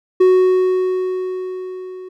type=tone with level ramp; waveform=triangle; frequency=370 Hz; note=F#4; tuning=in tune; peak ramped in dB=-5 to -28 dBFS; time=0.2-2.09 s; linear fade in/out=10 ms; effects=none